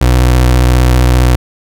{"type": "tone with vibrato", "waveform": "30% pulse", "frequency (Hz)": 62.1, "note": "B1", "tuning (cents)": 10, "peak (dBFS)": -3, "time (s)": [0.01, 1.36], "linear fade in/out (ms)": 5, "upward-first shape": "triangle", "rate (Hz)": 15, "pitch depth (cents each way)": 52, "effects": []}